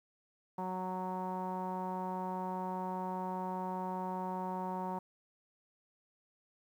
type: tone with low-pass filter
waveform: sawtooth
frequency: 185 Hz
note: F#3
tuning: in tune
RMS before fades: -38 dBFS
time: 0.58-4.99 s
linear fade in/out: 5 ms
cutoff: 910 Hz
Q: 6.4
effects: 11-bit